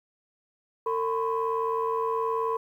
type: tone cluster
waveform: sine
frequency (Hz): 453 / 1007 / 1086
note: A#4 / B5 / C#6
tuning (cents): -50 / +33 / -36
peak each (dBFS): -27 / -28 / -32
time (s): 0.86-2.57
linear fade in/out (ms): 5
effects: tanh soft clip ceiling -17 dBFS + 10-bit